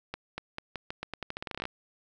accelerating click train, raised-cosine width 0.3 ms, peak -19 dBFS, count 19, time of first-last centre 0.14-1.654 s, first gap 240 ms, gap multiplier 0.85, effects none

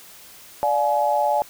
sine chord, D diminished, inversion none, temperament just, 587.3 / 704.8 / 845.8 Hz, D5 / F5 / Ab5, 0 / +16 / +31 cents, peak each -22 / -24 / -20 dBFS, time 0.63-1.42 s, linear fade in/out 0 ms, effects white hiss -45 dBFS RMS until 1.49 s

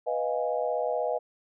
sine chord, F half-diminished seventh, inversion second, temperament equal, 493.9 / 622.3 / 698.5 / 830.6 Hz, Cb5 / Eb5 / F5 / Ab5, 0 / 0 / 0 / 0 cents, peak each -30 / -30 / -32 / -35 dBFS, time 0.06-1.19 s, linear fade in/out 20 ms, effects none

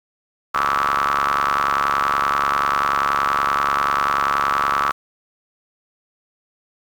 sawtooth ring-modulated tone, 70.4 Hz, C#2, 27 cents sharp, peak -10 dBFS, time 0.54-4.92 s, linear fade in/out 10 ms, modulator 1220 Hz, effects low-pass 6000 Hz 12 dB/octave + 7-bit

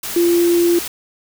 sine tone in noise, 344.7 Hz, F4, 23 cents flat, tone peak -11 dBFS, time 0.16-0.79 s, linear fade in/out 5 ms, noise white, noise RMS -26 dBFS, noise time 0.03-0.88 s, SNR +12 dB, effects none

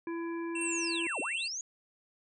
harmonic tone, 335.3 Hz, E4, 30 cents sharp, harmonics 1 / 3 / 5 / 7, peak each -34 / -44 / -48 / -51 dBFS, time 0.07-1.07 s, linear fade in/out 2 ms
square tone, 2706 Hz, E7, 45 cents sharp, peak -35 dBFS, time 0.55-1.48 s, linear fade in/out 5 ms
sine linear two-way sweep, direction down then up, 8870 to 233.1 to 6880 Hz, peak -35 dBFS, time 0.61-1.61 s, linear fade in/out 2 ms, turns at 1.2 s
effects resampled to 22050 Hz

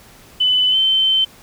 sine tone with pitch glide, 3006 to 3087 Hz, F#7 to G7, +27 to -27 cents, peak -12 dBFS, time 0.4-1.25 s, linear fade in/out 10 ms, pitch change +46 cents, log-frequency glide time 0.7-0.76 s, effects pink hiss -45 dBFS RMS until 1.42 s

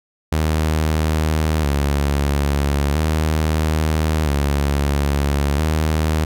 sawtooth tone with vibrato, 74.5 Hz, D2, 25 cents sharp, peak -12 dBFS, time 0.32-6.25 s, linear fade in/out 5 ms, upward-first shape square, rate 0.38 Hz, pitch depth 81 cents each way, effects none

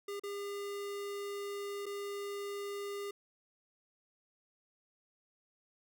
square tone with dropouts, 403.7 Hz, G#4, 49 cents flat, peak -39 dBFS, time 0.08-3.11 s, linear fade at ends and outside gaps 5 ms, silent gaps 0.197-0.235 / 1.858-1.863 s, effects none

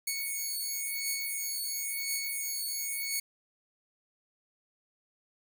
5% pulse beating tone pair, 2217 / 2217.97 Hz, C#7 / C#7, 0 / 0 cents, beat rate 0.97 Hz, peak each -25 dBFS, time 0.07-3.2 s, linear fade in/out 5 ms, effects none

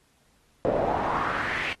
brown noise with band-pass filter sweep, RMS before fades -27 dBFS, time 0.65-1.73 s, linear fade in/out 0 ms, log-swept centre 510 to 2500 Hz, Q 3.2, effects pink hiss -65 dBFS RMS until 1.8 s + AAC 32 kbps

